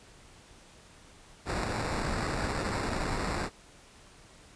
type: noise with sample-and-hold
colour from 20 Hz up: pink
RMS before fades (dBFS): -32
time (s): 1.45-3.5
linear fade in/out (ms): 50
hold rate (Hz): 3150
effects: pink hiss -55 dBFS RMS until 4.55 s + resampled to 22050 Hz